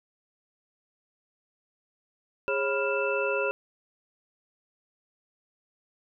sine tone cluster, 410.1 / 545 / 986 / 1398 / 2650 Hz, G#4 / C#5 / B5 / F6 / E7, -22 / -29 / -3 / +1 / +9 cents, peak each -30 / -29 / -35 / -32 / -32 dBFS, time 2.48-3.51 s, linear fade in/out 0 ms, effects none

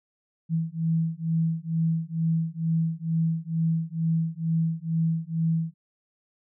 sine beating tone pair, 162.2 / 164.4 Hz, E3 / E3, -28 / -4 cents, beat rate 2.2 Hz, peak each -26 dBFS, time 0.49-5.74 s, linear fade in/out 50 ms, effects none

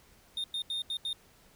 triangle tone bursts at uneven times, 3657 Hz, A#7, 34 cents flat, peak -30 dBFS, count 5, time 0.37-0.44 / 0.54-0.62 / 0.7-0.82 / 0.9-0.97 / 1.05-1.13 s, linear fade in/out 2 ms, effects pink hiss -61 dBFS RMS until 1.55 s

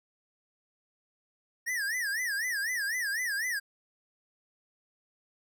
square tone with vibrato, 1793 Hz, A6, 32 cents sharp, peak -30 dBFS, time 1.66-3.6 s, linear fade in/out 20 ms, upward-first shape sine, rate 4 Hz, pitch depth 210 cents each way, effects none

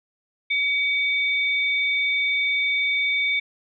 sine tone pair together, 2263 / 3588 Hz, C#7 / A7, +35 / +33 cents, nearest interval minor sixth, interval 798 cents, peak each -20 / -28 dBFS, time 0.5-3.4 s, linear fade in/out 10 ms, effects none

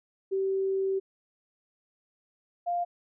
sine tone pair in turn, 385.8 / 699.4 Hz, G4 / F5, -28 / +2 cents, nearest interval minor seventh, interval 1030 cents, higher second, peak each -25 / -26 dBFS, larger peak first, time 0.31-1 / 2.66-2.85 s, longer first, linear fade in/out 20 ms, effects none

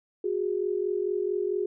sine tone pair together, 365.4 / 409.9 Hz, F#4 / G#4, -22 / -23 cents, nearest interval major second, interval 199 cents, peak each -28 dBFS, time 0.24-1.66 s, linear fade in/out 5 ms, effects none

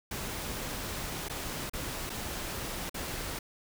pink noise with dropouts, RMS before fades -37 dBFS, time 0.11-3.39 s, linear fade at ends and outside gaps 5 ms, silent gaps 1.286-1.296 / 1.697-1.734 / 2.096-2.1 / 2.896-2.943 s, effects none

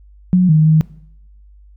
sine tone with pitch steps, 182 / 155.4 / 156.9 Hz, F#3 / D#3 / D#3, -28 / -2 / +15 cents, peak -7 dBFS, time 0.33-0.81 s, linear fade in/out 0 ms, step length 160 ms, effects noise-tail reverb RT60 0.7 s tail -20 dB re dry + added 50 Hz sine -41 dBFS peak until 1.76 s

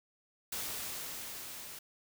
white noise with level ramp, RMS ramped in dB -38 to -47 dBFS, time 0.52-1.79 s, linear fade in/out 5 ms, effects none

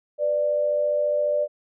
sine tone pair together, 496.4 / 591 Hz, B4 / D5, +9 / +11 cents, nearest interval minor third, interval 302 cents, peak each -29 / -20 dBFS, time 0.18-1.48 s, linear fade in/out 50 ms, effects none

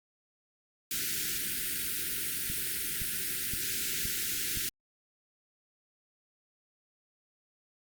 white band-stop noise, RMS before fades -33 dBFS, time 0.91-4.69 s, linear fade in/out 2 ms, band 430 to 1400 Hz, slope 96 dB/octave
click train, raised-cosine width 5 ms, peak -27 dBFS, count 5, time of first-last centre 2.5-4.573 s, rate 1.93 Hz
effects Opus 48 kbps

